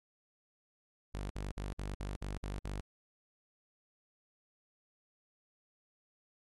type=tone bursts; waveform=sawtooth; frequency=49.38 Hz; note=G1; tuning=13 cents sharp; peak=-34 dBFS; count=8; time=1.14-2.805 s; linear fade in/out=0 ms; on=160 ms; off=55 ms; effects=AAC 32 kbps